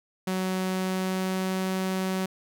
sawtooth tone with pitch glide, 186.7 to 188.22 Hz, F#3 to F#3, +16 to +30 cents, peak -22 dBFS, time 0.27-2.26 s, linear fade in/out 5 ms, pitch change +14 cents, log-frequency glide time 0.68-1.74 s, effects none

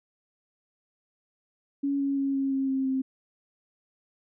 sine tone with pitch steps, 280 / 277.3 / 274.6 / 271.9 / 269.2 / 266.6 / 264 Hz, C#4 / C#4 / C#4 / C#4 / C4 / C4 / C4, +18 / +1 / -16 / -33 / +49 / +33 / +16 cents, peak -24 dBFS, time 1.83-3.02 s, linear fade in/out 10 ms, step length 170 ms, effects none

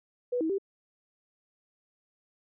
sine tone with pitch steps, 491.8 / 320.5 / 392.3 Hz, B4 / E4 / G4, -7 / -49 / +1 cents, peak -26 dBFS, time 0.32-0.584 s, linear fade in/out 10 ms, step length 88 ms, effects none

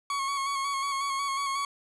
40% pulse tone with vibrato, 1106 Hz, C#6, 4 cents flat, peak -27 dBFS, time 0.1-1.65 s, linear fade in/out 2 ms, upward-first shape square, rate 5.5 Hz, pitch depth 27 cents each way, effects resampled to 22050 Hz + 9-bit

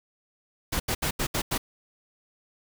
pink noise bursts at uneven times, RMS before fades -27 dBFS, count 6, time 0.72-0.8 / 0.88-0.95 / 1.02-1.11 / 1.19-1.27 / 1.34-1.42 / 1.51-1.58 s, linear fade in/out 10 ms, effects none

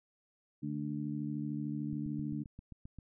harmonic tone, 73.42 Hz, D2, in tune, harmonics 2 / 3 / 4, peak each -39 / -39 / -39 dBFS, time 0.62-2.44 s, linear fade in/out 20 ms
click train, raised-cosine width 5 ms, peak -35 dBFS, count 9, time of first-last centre 1.93-2.987 s, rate 7.57 Hz
effects none

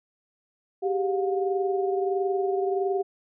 sine tone cluster, 388.4 / 409.9 / 714 Hz, G4 / G#4 / F5, -16 / -23 / +38 cents, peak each -24 / -33 / -30 dBFS, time 0.82-3.03 s, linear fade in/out 20 ms, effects none

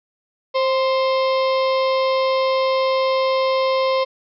harmonic tone with a mistuned harmonic, 528 Hz, C5, 16 cents sharp, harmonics 1 / 2 / 4 / 5 / 6 / 7 / 8 / 9 / 10, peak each -17 / -22 / -30 / -36 / -34 / -35 / -35 / -40 / -37 dBFS, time 0.54-4.05 s, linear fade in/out 20 ms, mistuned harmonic 2, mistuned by -25 cents, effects none

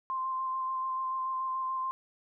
sine tone with vibrato, 1046.5 Hz, C6, in tune, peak -30 dBFS, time 0.1-1.91 s, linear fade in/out 0 ms, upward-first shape square, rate 6.9 Hz, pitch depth 11 cents each way, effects none

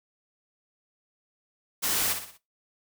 white noise with echo, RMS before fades -27 dBFS, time 1.82-2.14 s, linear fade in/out 20 ms, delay 60 ms, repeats 4, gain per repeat -7 dB, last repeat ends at 2.38 s, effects noise-tail reverb RT60 0.2 s tail -17 dB re dry

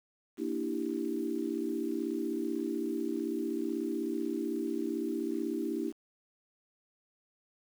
sine chord, E half-diminished seventh, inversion second, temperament equal, 233.1 / 293.7 / 329.6 / 392 Hz, Bb3 / D4 / E4 / G4, 0 / 0 / 0 / 0 cents, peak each -38 / -36 / -35 / -38 dBFS, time 0.37-5.93 s, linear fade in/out 50 ms, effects 9-bit

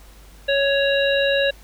harmonic tone with a mistuned harmonic, 556 Hz, C#5, 5 cents sharp, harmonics 1 / 3 / 5 / 7, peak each -18 / -23 / -25 / -26 dBFS, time 0.48-1.51 s, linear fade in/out 10 ms, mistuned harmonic 7, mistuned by -17 cents, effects added 50 Hz sine -44 dBFS peak until 1.63 s + pink hiss -50 dBFS RMS until 1.63 s

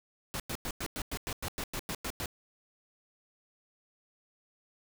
pink noise bursts, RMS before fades -36 dBFS, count 13, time 0.34-2.258 s, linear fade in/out 0 ms, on 58 ms, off 97 ms, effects none

